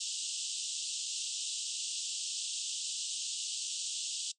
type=band-pass noise; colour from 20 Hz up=white; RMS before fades=-38 dBFS; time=0-4.32 s; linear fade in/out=10 ms; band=2800 to 8500 Hz; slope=96 dB/octave; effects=noise-tail reverb RT60 0.1 s tail -19 dB re dry